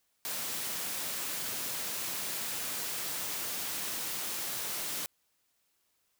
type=high-pass noise; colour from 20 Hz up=white; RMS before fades=-36 dBFS; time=0.25-5.06 s; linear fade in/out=0 ms; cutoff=100 Hz; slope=24 dB/octave; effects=white hiss -75 dBFS RMS until 6.19 s